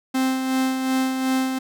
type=tone with tremolo; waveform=45% pulse; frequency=261.6 Hz; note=C4; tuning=in tune; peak=-18 dBFS; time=0.14-1.59 s; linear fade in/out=10 ms; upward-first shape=sine; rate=2.7 Hz; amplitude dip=45%; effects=none